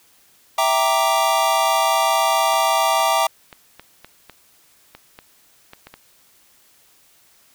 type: chord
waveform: square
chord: E half-diminished seventh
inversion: none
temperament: equal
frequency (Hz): 659.3 / 784 / 932.3 / 1174.7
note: E5 / G5 / Bb5 / D6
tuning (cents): 0 / 0 / 0 / 0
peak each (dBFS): -22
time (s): 0.58-3.27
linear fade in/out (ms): 5
type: clicks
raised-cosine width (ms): 0.3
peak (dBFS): -22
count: 11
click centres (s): 2.537 / 3.001 / 3.528 / 3.796 / 4.046 / 4.297 / 4.95 / 5.189 / 5.734 / 5.87 / 5.94
effects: white hiss -55 dBFS RMS until 7.54 s